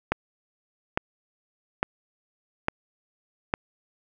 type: click train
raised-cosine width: 0.5 ms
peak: -7 dBFS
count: 5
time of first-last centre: 0.12-3.539 s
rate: 1.17 Hz
effects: none